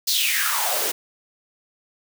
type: noise with high-pass filter sweep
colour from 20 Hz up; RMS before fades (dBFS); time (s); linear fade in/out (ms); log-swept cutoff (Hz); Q
white; -22; 0.07-0.92; 10; 4600 to 350; 5.3
effects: none